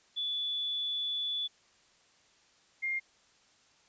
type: tone pair in turn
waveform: sine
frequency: 3450 / 2119 Hz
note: A7 / C7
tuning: -35 / +21 cents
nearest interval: minor sixth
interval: 844 cents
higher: first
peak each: -31 / -30 dBFS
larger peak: second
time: 0.16-1.48 / 2.82-3 s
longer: first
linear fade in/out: 20 ms
effects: white hiss -65 dBFS RMS until 3.88 s + resampled to 16000 Hz